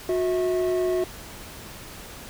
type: tone pair together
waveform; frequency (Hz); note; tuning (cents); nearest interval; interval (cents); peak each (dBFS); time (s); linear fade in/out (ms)
triangle; 363.9 / 648.4; F#4 / E5; -29 / -29; minor seventh; 1000; -20 / -26; 0.09-1.04; 2
effects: pink hiss -41 dBFS RMS until 2.29 s